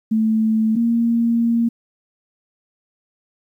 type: tone pair in turn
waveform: sine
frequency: 220 / 232.6 Hz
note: A3 / A#3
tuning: 0 / -4 cents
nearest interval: minor second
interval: 96 cents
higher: second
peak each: -14 dBFS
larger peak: neither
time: 0.11-0.76 / 0.76-1.69 s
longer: second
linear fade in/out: 10 ms
effects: 9-bit